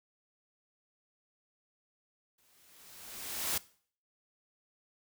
white noise with exponential growth, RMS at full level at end -31 dBFS, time 2.38-3.58 s, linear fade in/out 5 ms, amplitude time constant 260 ms, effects noise-tail reverb RT60 0.5 s tail -20 dB re dry

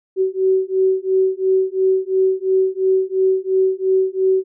sine beating tone pair, 377.3 / 380.2 Hz, F#4 / F#4, +34 / +47 cents, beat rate 2.9 Hz, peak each -17 dBFS, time 0.16-4.44 s, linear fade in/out 50 ms, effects none

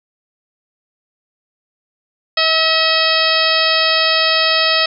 harmonic tone with a mistuned harmonic, 641 Hz, E5, 49 cents flat, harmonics 1 / 2 / 3 / 4 / 5 / 6 / 7 / 8, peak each -20 / -20 / -20 / -20 / -20 / -20 / -20 / -20 dBFS, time 2.37-4.86 s, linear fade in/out 5 ms, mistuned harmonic 2, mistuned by +15 cents, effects none

